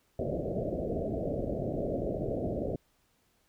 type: low-pass noise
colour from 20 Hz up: white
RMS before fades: -33 dBFS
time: 0.19-2.76 s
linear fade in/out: 2 ms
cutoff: 670 Hz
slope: 96 dB/octave
effects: pink hiss -71 dBFS RMS until 3.48 s